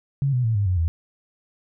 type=tone with pitch steps; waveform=sine; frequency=138.59 / 124.9 / 112.57 / 101.45 / 91.44 / 82.41 Hz; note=C#3 / B2 / A2 / G#2 / F#2 / E2; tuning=0 / +20 / +40 / -40 / -20 / 0 cents; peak=-18 dBFS; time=0.22-0.88 s; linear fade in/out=0 ms; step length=110 ms; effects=none